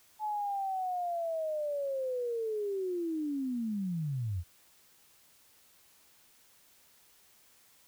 sine linear sweep, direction down, 862 to 80 Hz, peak -31 dBFS, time 0.19-4.44 s, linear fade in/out 50 ms, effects white hiss -63 dBFS RMS until 7.87 s

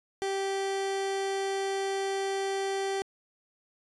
30% pulse tone, 390 Hz, G4, 9 cents flat, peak -26 dBFS, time 0.22-3.02 s, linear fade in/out 0 ms, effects resampled to 22050 Hz

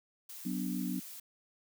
blue noise, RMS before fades -47 dBFS, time 0.29-1.2 s, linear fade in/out 5 ms
sine chord, B minor, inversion second, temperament equal with one note detuned, 186.39 / 246.9 / 293.7 Hz, F#3 / B3 / D4, +13 / 0 / 0 cents, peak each -36 / -37 / -39 dBFS, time 0.45-1 s, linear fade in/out 10 ms
effects none

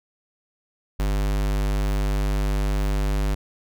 square tone, 49.94 Hz, G1, 33 cents sharp, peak -21 dBFS, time 0.99-3.35 s, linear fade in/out 10 ms, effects none

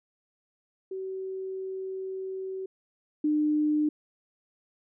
sine tone pair in turn, 380 / 301.6 Hz, F#4 / D4, +46 / +46 cents, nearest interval major third, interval 400 cents, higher first, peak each -32 / -22 dBFS, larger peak second, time 0.91-2.66 / 3.24-3.89 s, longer first, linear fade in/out 5 ms, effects none

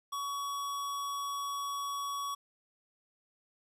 square tone, 1125 Hz, C#6, 25 cents sharp, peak -35 dBFS, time 0.12-2.35 s, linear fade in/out 10 ms, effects resampled to 32000 Hz + 11-bit

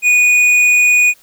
triangle tone with tanh clipping, 2466 Hz, D#7, 16 cents flat, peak -9 dBFS, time 0.02-1.14 s, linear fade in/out 50 ms, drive 13 dB, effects white hiss -49 dBFS RMS until 1.22 s

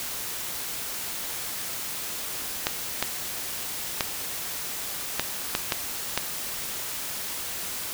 clicks, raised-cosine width 0.2 ms, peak -5 dBFS, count 7, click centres 2.669 / 3.026 / 4.008 / 5.196 / 5.551 / 5.722 / 6.176 s, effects white hiss -33 dBFS RMS until 7.93 s

